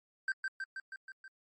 triangle tone with echo, 1561 Hz, G6, 8 cents flat, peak -28 dBFS, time 0.28-0.32 s, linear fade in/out 2 ms, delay 160 ms, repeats 6, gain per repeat -3 dB, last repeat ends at 1.28 s, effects MP3 32 kbps

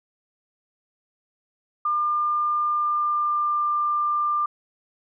sine tone with pitch glide, 1200 to 1192.4 Hz, D6 to D6, +37 to +26 cents, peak -20 dBFS, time 1.85-4.46 s, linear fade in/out 5 ms, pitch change -11 cents, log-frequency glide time 2.7-3.63 s, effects none

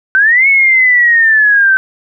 sine linear two-way sweep, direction up then down, 1512 to 2217 to 1530 Hz, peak -5 dBFS, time 0.15-1.77 s, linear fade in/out 0 ms, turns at 0.48 s, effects none

